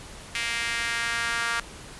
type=tone with high-pass filter sweep; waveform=sawtooth; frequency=233.1 Hz; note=A#3; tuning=in tune; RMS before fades=-28 dBFS; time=0.35-1.6 s; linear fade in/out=2 ms; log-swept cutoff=2200 to 1400 Hz; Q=2.3; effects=pink hiss -43 dBFS RMS until 1.99 s + resampled to 24000 Hz